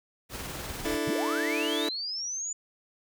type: noise with tremolo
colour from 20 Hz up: pink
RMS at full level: -36 dBFS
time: 0.29-0.99 s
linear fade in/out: 50 ms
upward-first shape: triangle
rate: 20 Hz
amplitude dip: 35%
type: chord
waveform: sawtooth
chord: D suspended second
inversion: none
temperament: just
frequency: 293.7 / 330.4 / 440.5 Hz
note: D4 / E4 / A4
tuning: 0 / +4 / +2 cents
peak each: -28 dBFS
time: 0.85-1.89 s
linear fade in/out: 5 ms
type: linear sweep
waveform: sine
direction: up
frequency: 81.8 to 7040 Hz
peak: -31 dBFS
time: 1.07-2.53 s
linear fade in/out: 5 ms
effects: none